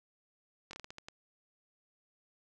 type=slowing click train; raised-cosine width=0.2 ms; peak=-28 dBFS; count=8; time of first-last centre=0.71-1.085 s; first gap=22 ms; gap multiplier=1.29; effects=none